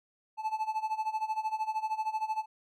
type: tone with tremolo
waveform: triangle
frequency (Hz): 871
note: A5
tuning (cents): -18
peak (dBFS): -25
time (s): 0.37-2.46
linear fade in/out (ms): 50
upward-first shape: sine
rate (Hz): 13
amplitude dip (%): 85
effects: none